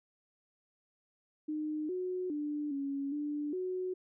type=tone with pitch steps; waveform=sine; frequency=305.7 / 366.2 / 296.1 / 278.1 / 294.6 / 368.5 Hz; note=D#4 / F#4 / D4 / C#4 / D4 / F#4; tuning=-30 / -18 / +14 / +6 / +6 / -7 cents; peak=-33 dBFS; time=1.48-3.94 s; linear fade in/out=10 ms; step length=410 ms; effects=none